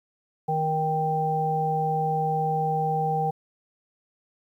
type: harmonic tone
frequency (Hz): 157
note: D#3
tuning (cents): +16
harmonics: 1 / 3 / 5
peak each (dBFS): -28 / -30 / -24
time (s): 0.48-3.31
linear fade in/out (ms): 10
effects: 10-bit